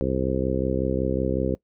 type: harmonic tone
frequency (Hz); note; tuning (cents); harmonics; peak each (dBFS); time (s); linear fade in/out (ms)
65.41; C2; 0; 1 / 2 / 3 / 4 / 5 / 6 / 7 / 8; -30 / -30 / -30 / -30 / -30 / -30 / -30 / -30; 0.01-1.55; 0
effects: noise-tail reverb RT60 0.1 s tail -20 dB re dry